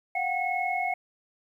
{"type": "tone cluster", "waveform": "sine", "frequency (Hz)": [716, 757, 2182], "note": ["F5", "F#5", "C#7"], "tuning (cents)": [43, 39, -28], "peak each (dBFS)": -30, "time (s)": [0.15, 0.94], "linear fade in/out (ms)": 5, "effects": ["10-bit"]}